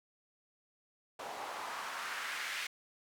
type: noise with band-pass filter sweep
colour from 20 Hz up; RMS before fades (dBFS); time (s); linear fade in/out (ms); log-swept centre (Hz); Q
white; -41; 1.19-2.67; 5; 660 to 2200; 1.8
effects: none